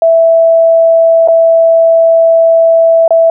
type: tone with dropouts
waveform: sine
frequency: 659.3 Hz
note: E5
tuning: in tune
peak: -3 dBFS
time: 0.02-3.3 s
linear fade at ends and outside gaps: 2 ms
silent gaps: 1.276-1.284 / 3.079-3.106 s
effects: none